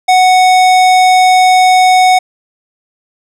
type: tone with hard clipping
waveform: sine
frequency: 740 Hz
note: F#5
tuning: in tune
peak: -6 dBFS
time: 0.08-2.19 s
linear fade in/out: 10 ms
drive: 17 dB
effects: none